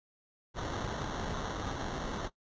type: noise with sample-and-hold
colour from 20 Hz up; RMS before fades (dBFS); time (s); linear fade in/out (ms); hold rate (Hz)
pink; -37; 0.54-2.3; 50; 2450
effects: noise-tail reverb RT60 0.1 s tail -18 dB re dry + resampled to 16000 Hz